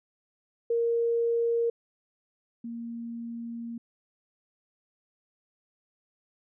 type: tone pair in turn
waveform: sine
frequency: 466.2 / 233.1 Hz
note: A#4 / A#3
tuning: 0 / 0 cents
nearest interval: octave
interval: 1200 cents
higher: first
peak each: -23 / -34 dBFS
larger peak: first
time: 0.7-1.7 / 2.64-3.78 s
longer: second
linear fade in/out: 5 ms
effects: none